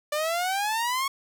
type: exponential sweep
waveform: sawtooth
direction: up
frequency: 587.3 to 1108.7 Hz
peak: -21 dBFS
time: 0.12-1.08 s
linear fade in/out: 5 ms
effects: none